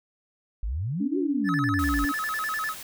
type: exponential two-way sweep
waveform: sine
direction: up then down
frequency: 46.25 to 391.1 to 46.25 Hz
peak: -26 dBFS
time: 0.63-2.05 s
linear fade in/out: 0 ms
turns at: 1.18 s
type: tone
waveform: sine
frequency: 285.5 Hz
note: D4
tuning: 49 cents flat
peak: -25 dBFS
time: 1-2.12 s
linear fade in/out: 10 ms
type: tone with vibrato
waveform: triangle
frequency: 1492 Hz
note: F#6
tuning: 14 cents sharp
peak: -25 dBFS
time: 1.44-2.75 s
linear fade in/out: 50 ms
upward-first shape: square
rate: 10 Hz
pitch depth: 270 cents each way
type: noise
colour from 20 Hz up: white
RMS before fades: -40 dBFS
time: 1.79-2.83 s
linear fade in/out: 2 ms
effects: none